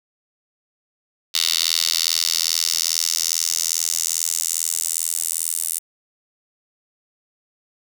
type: tone with high-pass filter sweep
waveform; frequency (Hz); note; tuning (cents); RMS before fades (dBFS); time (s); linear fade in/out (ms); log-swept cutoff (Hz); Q
10% pulse; 82.41; E2; 0; -22; 1.34-5.79; 10; 4000 to 9200; 2.4
effects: none